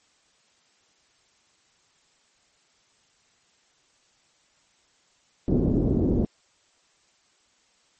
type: low-pass noise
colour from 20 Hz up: white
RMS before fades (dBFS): -22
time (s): 5.48-6.25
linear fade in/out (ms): 0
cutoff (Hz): 360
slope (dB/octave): 24
effects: white hiss -64 dBFS RMS until 7.99 s + MP3 32 kbps